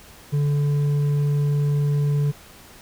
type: tone with hard clipping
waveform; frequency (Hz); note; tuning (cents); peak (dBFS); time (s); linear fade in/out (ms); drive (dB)
sine; 144.9; D3; -23; -19; 0.32-2.32; 20; 4
effects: pink hiss -46 dBFS RMS until 2.81 s